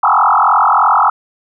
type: tone with frequency modulation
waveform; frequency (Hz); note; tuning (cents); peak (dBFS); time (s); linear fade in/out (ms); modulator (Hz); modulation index
sine; 1053; C6; +11; -7; 0.03-1.1; 5; 43.1; 6.7
effects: none